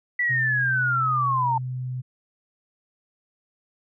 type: linear sweep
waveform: sine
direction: down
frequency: 1975.5 to 880 Hz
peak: -20 dBFS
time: 0.19-1.58 s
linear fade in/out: 5 ms
type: tone with pitch glide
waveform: sine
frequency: 128.1 to 126.99 Hz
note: C3 to B2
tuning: -36 to +49 cents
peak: -27 dBFS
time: 0.29-2.02 s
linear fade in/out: 20 ms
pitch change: -15 cents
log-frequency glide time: 0.89-1.91 s
effects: none